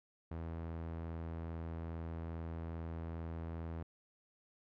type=tone with low-pass filter; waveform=sawtooth; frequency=82.41 Hz; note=E2; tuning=in tune; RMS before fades=-43 dBFS; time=0.31-3.83 s; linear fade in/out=5 ms; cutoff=1500 Hz; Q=0.58; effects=none